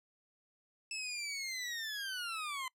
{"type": "linear sweep", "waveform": "20% pulse", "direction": "down", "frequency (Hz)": [2637, 1015], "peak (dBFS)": -33, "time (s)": [0.91, 2.68], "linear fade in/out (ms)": 2, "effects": ["noise-tail reverb RT60 0.1 s tail -24 dB re dry", "low-pass 12000 Hz 12 dB/octave"]}